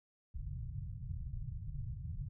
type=low-pass noise; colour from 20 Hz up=white; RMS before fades=-42 dBFS; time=0.34-2.29 s; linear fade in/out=10 ms; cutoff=140 Hz; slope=48 dB/octave; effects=none

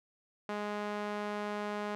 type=tone with band-pass filter; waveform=sawtooth; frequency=207.7 Hz; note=G#3; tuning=in tune; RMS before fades=-37 dBFS; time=0.49-1.95 s; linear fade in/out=0 ms; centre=930 Hz; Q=0.64; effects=none

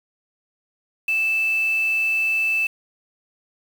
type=tone with quantisation; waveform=sine; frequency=2637 Hz; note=E7; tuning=in tune; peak=-18 dBFS; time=1.08-2.67 s; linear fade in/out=5 ms; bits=6; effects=none

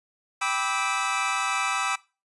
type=chord; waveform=25% pulse; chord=E minor seventh; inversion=first; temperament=equal with one note detuned; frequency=784 / 987.8 / 1174.7 / 1298.1 Hz; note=G5 / B5 / D6 / E6; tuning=0 / 0 / 0 / -27 cents; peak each=-28 / -28 / -27 / -24 dBFS; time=0.41-1.96 s; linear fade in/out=10 ms; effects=noise-tail reverb RT60 0.3 s tail -20 dB re dry + resampled to 24000 Hz

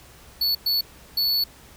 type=tone bursts at uneven times; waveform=square; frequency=4435 Hz; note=C#8; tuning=in tune; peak=-20 dBFS; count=3; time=0.41-0.55 / 0.66-0.81 / 1.17-1.44 s; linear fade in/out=5 ms; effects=added 65 Hz sine -53 dBFS peak until 1.76 s + pink hiss -49 dBFS RMS until 1.76 s

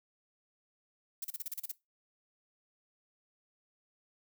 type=noise bursts; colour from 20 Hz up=violet; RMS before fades=-38 dBFS; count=9; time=1.22-1.717 s; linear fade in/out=5 ms; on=25 ms; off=34 ms; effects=noise-tail reverb RT60 0.2 s tail -19 dB re dry

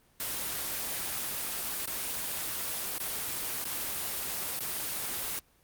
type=noise with dropouts; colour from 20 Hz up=white; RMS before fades=-34 dBFS; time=0.2-5.39 s; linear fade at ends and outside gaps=1 ms; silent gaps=1.859-1.875 / 2.982-3.001 / 3.642-3.652 / 4.592-4.605 s; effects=pink hiss -65 dBFS RMS until 5.63 s + Opus 24 kbps

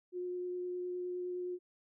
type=tone with vibrato; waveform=sine; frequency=359.3 Hz; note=F4; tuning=49 cents sharp; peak=-36 dBFS; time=0.12-1.59 s; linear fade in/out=50 ms; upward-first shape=sine; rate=9.7 Hz; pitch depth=8 cents each way; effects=none

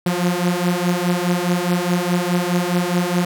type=beating tone pair; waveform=sawtooth; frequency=174.61 / 179.41 Hz; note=F3 / F3; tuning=0 / +47 cents; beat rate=4.8 Hz; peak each=-16 dBFS; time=0.06-3.25 s; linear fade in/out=5 ms; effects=none

